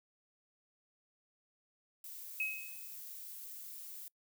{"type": "noise", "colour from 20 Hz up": "violet", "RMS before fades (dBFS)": -48, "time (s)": [2.04, 4.08], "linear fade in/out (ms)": 2}
{"type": "tone with exponential decay", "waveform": "sine", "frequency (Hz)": 2557, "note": "D#7", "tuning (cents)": 47, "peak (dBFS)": -31, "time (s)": [2.4, 2.96], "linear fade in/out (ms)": 2, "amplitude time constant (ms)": 120}
{"effects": ["noise-tail reverb RT60 0.1 s tail -24 dB re dry"]}